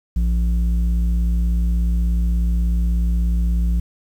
square tone with low-pass filter, 58.27 Hz, A#1, in tune, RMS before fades -18 dBFS, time 0.16-3.8 s, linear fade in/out 5 ms, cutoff 130 Hz, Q 3.1, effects 8-bit

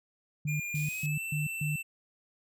sine tone bursts, 149.9 Hz, D3, 36 cents sharp, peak -29 dBFS, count 5, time 0.45-1.76 s, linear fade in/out 5 ms, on 150 ms, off 140 ms
square tone with pitch glide, 2409 to 2673 Hz, D7 to E7, +43 to +23 cents, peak -35 dBFS, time 0.47-1.83 s, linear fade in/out 20 ms, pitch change +180 cents, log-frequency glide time 0.76-1.2 s
white band-stop noise, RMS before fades -47 dBFS, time 0.75-1.06 s, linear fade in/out 0 ms, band 170 to 2400 Hz, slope 24 dB/octave
effects none

